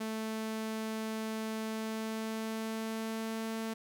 sawtooth tone with pitch glide, 220 to 223.3 Hz, A3 to A3, 0 to +26 cents, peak -31 dBFS, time 0-3.74 s, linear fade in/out 10 ms, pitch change +26 cents, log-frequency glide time 1.64-3.53 s, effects none

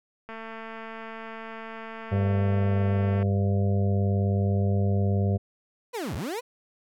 click train, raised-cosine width 0.5 ms, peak -25 dBFS, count 659, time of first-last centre 0.29-3.228 s, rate 224 Hz
harmonic tone, 99.1 Hz, G2, 19 cents sharp, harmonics 1 / 2 / 4 / 5 / 6 / 7, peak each -22 / -28 / -34 / -36 / -38 / -39 dBFS, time 2.11-5.38 s, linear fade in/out 20 ms
30% pulse linear two-way sweep, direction down then up, 516 to 61.74 to 516 Hz, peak -27 dBFS, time 5.93-6.41 s, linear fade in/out 20 ms, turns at 6.15 s
effects none

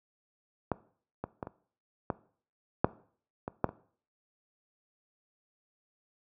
clicks, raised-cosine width 1 ms, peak -14 / -20 / -21 / -26 / -15 / -7 / -21 / -10 / -26 dBFS, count 9, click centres 0.717 / 1.24 / 1.428 / 1.471 / 2.102 / 2.845 / 3.479 / 3.643 / 3.691 s, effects noise-tail reverb RT60 0.5 s tail -19 dB re dry + high-pass 80 Hz 12 dB/octave

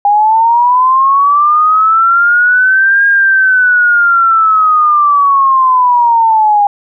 sine linear two-way sweep, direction up then down, 808 to 1624 to 808 Hz, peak -5 dBFS, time 0.05-6.67 s, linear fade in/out 2 ms, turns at 3.06 s, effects none

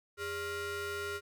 40% pulse ring-modulated tone, 493.9 Hz, B4, in tune, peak -32 dBFS, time 0.17-1.21 s, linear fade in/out 50 ms, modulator 901 Hz, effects none

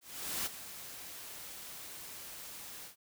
white noise with ADSR envelope, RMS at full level -35 dBFS, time 0.01-2.96 s, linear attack 450 ms, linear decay 19 ms, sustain -12 dB, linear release 120 ms, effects none

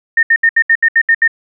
sine tone bursts, 1828 Hz, A#6, 34 cents flat, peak -6 dBFS, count 9, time 0.17-1.278 s, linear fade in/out 5 ms, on 60 ms, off 71 ms, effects none

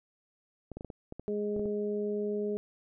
clicks, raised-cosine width 2 ms, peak -27 dBFS, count 10, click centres 0.717 / 0.77 / 0.809 / 0.847 / 0.902 / 1.124 / 1.196 / 1.564 / 1.595 / 1.657 s
harmonic tone, 207.7 Hz, G#3, in tune, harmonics 1 / 2 / 3, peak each -35 / -31 / -43 dBFS, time 1.28-2.57 s, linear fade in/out 0 ms
effects none

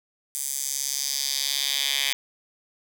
10% pulse tone with high-pass filter sweep, 138.59 Hz, C#3, in tune, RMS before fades -27 dBFS, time 0.35-2.13 s, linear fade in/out 0 ms, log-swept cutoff 8300 to 2800 Hz, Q 2, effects none

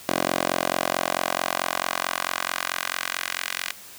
10% pulse tone with high-pass filter sweep, 44.54 Hz, F1, 35 cents sharp, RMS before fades -27 dBFS, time 0.09-3.72 s, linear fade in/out 0 ms, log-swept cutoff 420 to 2000 Hz, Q 1.2, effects white hiss -44 dBFS RMS until 3.98 s

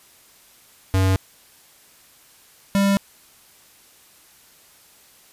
square tone pair in turn, 94.8 / 198.17 Hz, F#2 / G3, +43 / +19 cents, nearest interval octave + minor second, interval 1276 cents, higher second, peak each -16 / -16 dBFS, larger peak neither, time 0.94-1.16 / 2.75-2.97 s, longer neither, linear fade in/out 0 ms, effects white hiss -52 dBFS RMS until 5.32 s + resampled to 32000 Hz

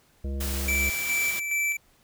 harmonic tone, 68.4 Hz, C#2, 23 cents flat, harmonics 1 / 3 / 5 / 7 / 9, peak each -28 / -38 / -42 / -45 / -47 dBFS, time 0.24-0.9 s, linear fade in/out 5 ms
white noise, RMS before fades -34 dBFS, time 0.4-1.4 s, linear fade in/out 10 ms
square tone with tremolo, 2325 Hz, D7, 18 cents flat, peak -24 dBFS, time 0.68-1.77 s, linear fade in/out 5 ms, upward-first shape square, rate 2.4 Hz, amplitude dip 45%
effects pink hiss -62 dBFS RMS until 2.03 s

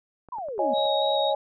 clicks, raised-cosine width 1 ms, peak -33 dBFS, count 6, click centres 0.287 / 0.385 / 0.486 / 0.58 / 0.782 / 0.855 s
sine exponential sweep, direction down, 1046.5 to 224.7 Hz, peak -30 dBFS, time 0.32-0.74 s, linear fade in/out 5 ms
sine chord, C# suspended second, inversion none, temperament equal, 554.4 / 622.3 / 830.6 Hz, C#5 / D#5 / G#5, 0 / 0 / 0 cents, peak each -26 dBFS, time 0.59-1.35 s, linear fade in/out 2 ms
sine tone with vibrato, 3790 Hz, A#7, 28 cents sharp, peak -28 dBFS, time 0.73-1.34 s, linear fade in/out 50 ms, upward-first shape square, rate 3.5 Hz, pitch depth 8 cents each way
effects none

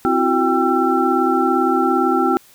sine tone cluster, 260.2 / 333.1 / 370.7 / 791 / 1343 Hz, C4 / E4 / F#4 / G5 / E6, -9 / +18 / +3 / +15 / +32 cents, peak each -20 dBFS, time 0.05-2.37 s, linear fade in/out 0 ms, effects white hiss -49 dBFS RMS until 2.54 s

